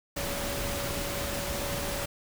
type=tone in noise; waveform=sine; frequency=566 Hz; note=C#5; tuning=36 cents sharp; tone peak=-37 dBFS; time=0.16-2.06 s; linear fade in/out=10 ms; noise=pink; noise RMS=-33 dBFS; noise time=0.16-2.06 s; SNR=-7 dB; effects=none